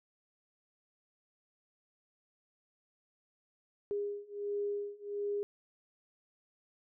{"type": "beating tone pair", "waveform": "sine", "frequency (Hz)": [407.6, 409], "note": ["G#4", "G#4"], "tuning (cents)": [-32, -26], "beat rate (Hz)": 1.4, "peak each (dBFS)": [-38, -37], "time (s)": [3.91, 5.43], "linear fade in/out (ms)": 0, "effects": []}